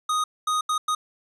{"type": "tone bursts at uneven times", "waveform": "square", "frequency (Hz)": 1244.5, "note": "D#6", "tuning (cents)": 0, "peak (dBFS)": -22, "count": 4, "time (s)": [[0.09, 0.24], [0.47, 0.61], [0.69, 0.78], [0.88, 0.95]], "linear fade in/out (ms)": 5, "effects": ["resampled to 24000 Hz", "10-bit"]}